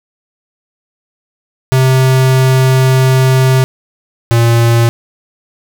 square tone pair in turn, 130.81 / 116.8 Hz, C3 / A#2, 0 / +4 cents, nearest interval major second, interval 196 cents, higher first, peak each -7 dBFS, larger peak neither, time 1.72-3.64 / 4.31-4.89 s, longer first, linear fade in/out 0 ms, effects none

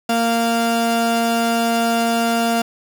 35% pulse tone pair together, 231.2 / 694.8 Hz, A#3 / F5, -14 / -9 cents, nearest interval octave + perfect fifth, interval 1905 cents, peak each -17 dBFS, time 0.09-2.62 s, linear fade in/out 5 ms, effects none

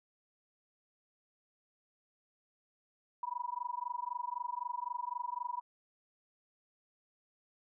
sine tone with amplitude modulation, 974 Hz, B5, 24 cents flat, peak -32 dBFS, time 3.23-5.61 s, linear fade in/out 2 ms, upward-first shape sine, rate 23.9 Hz, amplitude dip 100%, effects none

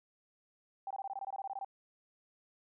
sine tone bursts, 784 Hz, G5, in tune, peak -37 dBFS, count 14, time 0.87-1.647 s, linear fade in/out 2 ms, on 36 ms, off 21 ms, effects none

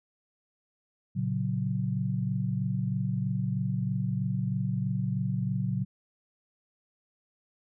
sine chord, F# major, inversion first, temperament just, 115.62 / 138.75 / 185 Hz, A#2 / C#3 / F#3, -14 / +2 / 0 cents, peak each -31 dBFS, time 1.15-5.85 s, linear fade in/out 20 ms, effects none

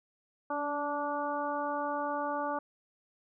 harmonic tone with a mistuned harmonic, 290.9 Hz, D4, 16 cents flat, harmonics 1 / 2 / 3 / 4 / 5, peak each -39 / -36 / -35 / -37 / -42 dBFS, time 0.5-2.59 s, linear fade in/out 5 ms, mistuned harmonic 1, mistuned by -18 cents, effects none

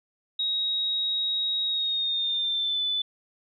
sine tone with pitch glide, 3792 to 3497 Hz, A#7 to A7, +29 to -11 cents, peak -24 dBFS, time 0.39-3.02 s, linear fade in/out 5 ms, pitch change -140 cents, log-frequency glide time 1.65-2.83 s, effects none

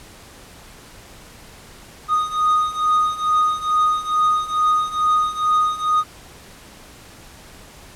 triangle beating tone pair, 1238 / 1240.3 Hz, D#6 / D#6, -9 / -6 cents, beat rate 2.3 Hz, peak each -19 / -16 dBFS, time 2.08-6.04 s, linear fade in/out 50 ms, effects pink hiss -43 dBFS RMS until 7.95 s + low-pass 12000 Hz 12 dB/octave

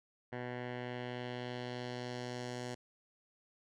10% pulse tone with low-pass filter sweep, 123.47 Hz, B2, in tune, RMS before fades -42 dBFS, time 0.32-2.75 s, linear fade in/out 10 ms, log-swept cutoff 1900 to 7100 Hz, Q 1.5, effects none

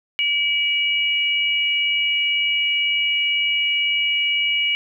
sine tone pair together, 2302 / 2900 Hz, D7 / F#7, -35 / -35 cents, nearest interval major third, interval 400 cents, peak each -20 dBFS, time 0.19-4.75 s, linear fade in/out 0 ms, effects none

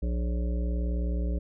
harmonic tone with a mistuned harmonic, 59.6 Hz, A#1, 39 cents sharp, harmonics 1 / 3 / 5 / 7 / 9 / 10, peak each -26 / -36 / -40 / -43 / -45 / -46 dBFS, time 0.02-1.39 s, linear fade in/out 10 ms, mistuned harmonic 10, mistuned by -61 cents, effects none

